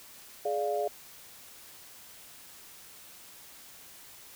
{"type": "chord", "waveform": "sine", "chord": "D diminished", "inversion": "second", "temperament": "equal with one note detuned", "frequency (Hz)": [419.4, 587.3, 698.5], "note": ["Ab4", "D5", "F5"], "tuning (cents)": [17, 0, 0], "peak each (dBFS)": -32, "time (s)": [0.45, 0.88], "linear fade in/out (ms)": 5, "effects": ["white hiss -51 dBFS RMS until 4.35 s"]}